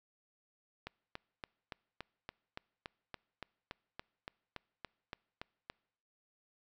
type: click train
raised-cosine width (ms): 0.3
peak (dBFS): -26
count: 18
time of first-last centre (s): 0.87-5.7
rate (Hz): 3.52
effects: noise-tail reverb RT60 0.8 s tail -26 dB re dry